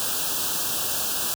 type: band-stop noise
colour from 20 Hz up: white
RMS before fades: -26 dBFS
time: 0-1.34 s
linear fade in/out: 0 ms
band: 1700 to 2600 Hz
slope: 96 dB/octave
effects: high-pass 80 Hz 12 dB/octave